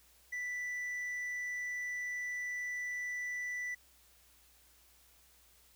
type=tone with tanh clipping; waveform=triangle; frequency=1975.5 Hz; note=B6; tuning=in tune; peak=-37 dBFS; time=0.32-3.75 s; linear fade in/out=10 ms; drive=8 dB; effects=added 60 Hz sine -70 dBFS peak until 5.75 s + white hiss -65 dBFS RMS until 5.75 s